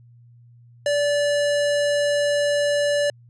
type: tone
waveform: square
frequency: 580 Hz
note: D5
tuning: 22 cents flat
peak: -19 dBFS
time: 0.86-3.1 s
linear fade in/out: 2 ms
effects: added 119 Hz sine -47 dBFS peak until 3.29 s + resampled to 22050 Hz